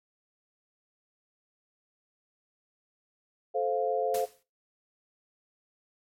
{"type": "chord", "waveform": "sine", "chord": "F major", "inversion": "first", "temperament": "just", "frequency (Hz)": [436.5, 523.8, 698.5], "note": ["A4", "C5", "F5"], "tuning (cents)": [-14, 2, 0], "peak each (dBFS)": -30, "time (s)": [3.54, 4.26], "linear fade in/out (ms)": 20}
{"type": "noise with exponential decay", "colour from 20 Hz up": "white", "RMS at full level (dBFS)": -36, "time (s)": [4.14, 4.43], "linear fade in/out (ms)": 5, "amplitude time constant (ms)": 63}
{"effects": ["noise-tail reverb RT60 0.3 s tail -19 dB re dry", "MP3 64 kbps"]}